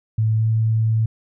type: tone with pitch glide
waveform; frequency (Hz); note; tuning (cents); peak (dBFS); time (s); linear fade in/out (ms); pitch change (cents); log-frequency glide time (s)
sine; 110 to 111.28; A2 to A2; 0 to +20; -15; 0.18-1.06; 5; +20; 0.38-0.43
effects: none